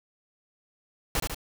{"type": "noise with echo", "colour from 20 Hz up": "pink", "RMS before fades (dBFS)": -26, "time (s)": [1.15, 1.2], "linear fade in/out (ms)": 2, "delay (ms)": 73, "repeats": 2, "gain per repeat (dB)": -4, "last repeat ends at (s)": 1.346, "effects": []}